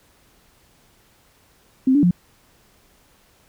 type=tone with pitch steps; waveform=sine; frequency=261.5 / 289 / 176.8 Hz; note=C4 / D4 / F3; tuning=-1 / -28 / +22 cents; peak=-12 dBFS; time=1.87-2.11 s; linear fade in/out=5 ms; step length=80 ms; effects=pink hiss -57 dBFS RMS until 3.48 s